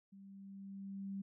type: tone with level ramp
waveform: sine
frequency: 196 Hz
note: G3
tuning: in tune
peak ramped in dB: -54 to -39 dBFS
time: 0.12-1.22 s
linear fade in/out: 10 ms
effects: none